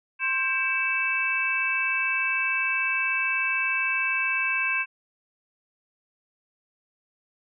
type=harmonic tone with a mistuned harmonic; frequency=528 Hz; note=C5; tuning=16 cents sharp; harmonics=2 / 3 / 4 / 5; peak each=-33 / -29 / -30 / -25 dBFS; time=0.19-4.86 s; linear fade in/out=50 ms; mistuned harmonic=4; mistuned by=+130 cents; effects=none